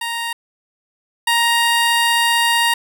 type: tone pair in turn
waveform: 15% pulse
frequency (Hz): 932.3 / 935.6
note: A#5 / A#5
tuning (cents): 0 / +6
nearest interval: unison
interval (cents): 6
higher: second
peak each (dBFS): -15 / -7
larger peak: second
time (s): 0.01-0.33 / 1.27-2.74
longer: second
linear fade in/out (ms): 5
effects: none